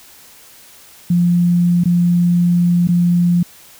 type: tone with dropouts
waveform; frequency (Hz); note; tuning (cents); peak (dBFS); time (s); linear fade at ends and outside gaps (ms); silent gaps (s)
sine; 174.61; F3; 0; -10; 1.1-3.43; 5; 1.838-1.855 / 2.874-2.887
effects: white hiss -43 dBFS RMS until 3.79 s